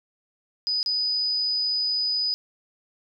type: tone with dropouts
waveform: sine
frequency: 4978 Hz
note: D#8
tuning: in tune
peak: -22 dBFS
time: 0.67-2.34 s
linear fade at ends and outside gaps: 0 ms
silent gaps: 0.829-0.861 s
effects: none